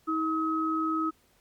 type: tone pair together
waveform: sine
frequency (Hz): 318.8 / 1275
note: D#4 / D#6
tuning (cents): +42 / +42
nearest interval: 2 octaves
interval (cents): 2400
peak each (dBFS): -28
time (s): 0.07-1.11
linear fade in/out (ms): 20
effects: pink hiss -65 dBFS RMS until 1.4 s + MP3 96 kbps